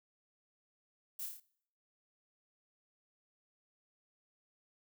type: noise with echo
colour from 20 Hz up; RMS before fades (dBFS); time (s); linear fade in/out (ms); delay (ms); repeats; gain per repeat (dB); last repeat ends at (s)
violet; -42; 1.19-1.26; 5; 28; 5; -3; 1.4
effects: noise-tail reverb RT60 0.6 s tail -21 dB re dry